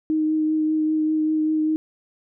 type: tone with vibrato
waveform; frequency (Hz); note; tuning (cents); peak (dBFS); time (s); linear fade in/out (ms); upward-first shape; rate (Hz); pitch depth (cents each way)
sine; 311.1; D#4; 0; -18; 0.1-1.76; 0; triangle; 5.1; 15
effects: none